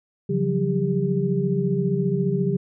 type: tone cluster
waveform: sine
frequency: 140.3 / 174.2 / 188.8 / 399.2 Hz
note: C#3 / F3 / F#3 / G4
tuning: +21 / -4 / +35 / +32 cents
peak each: -25 dBFS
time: 0.29-2.57 s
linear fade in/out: 10 ms
effects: none